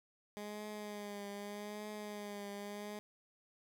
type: tone with vibrato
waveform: 15% pulse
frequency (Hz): 206.6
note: G#3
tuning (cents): -9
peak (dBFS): -37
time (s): 0.37-2.99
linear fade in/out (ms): 0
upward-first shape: triangle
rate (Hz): 0.82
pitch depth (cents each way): 44
effects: none